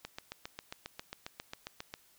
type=click train; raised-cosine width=0.2 ms; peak=-23 dBFS; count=15; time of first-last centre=0.05-1.939 s; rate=7.41 Hz; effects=white hiss -65 dBFS RMS until 2.18 s